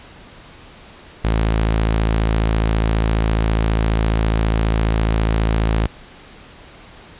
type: tone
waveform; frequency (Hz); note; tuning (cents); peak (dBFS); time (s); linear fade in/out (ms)
sawtooth; 54.7; A1; -9; -11; 1.24-5.87; 10
effects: pink hiss -42 dBFS RMS until 7.19 s + resampled to 8000 Hz